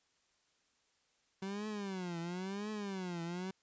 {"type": "tone with vibrato", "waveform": "30% pulse", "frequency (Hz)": 189.6, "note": "F#3", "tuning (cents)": 43, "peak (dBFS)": -36, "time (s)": [1.42, 3.51], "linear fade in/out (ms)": 5, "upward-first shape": "triangle", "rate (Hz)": 0.97, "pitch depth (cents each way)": 230, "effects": ["white hiss -75 dBFS RMS until 3.62 s", "resampled to 16000 Hz"]}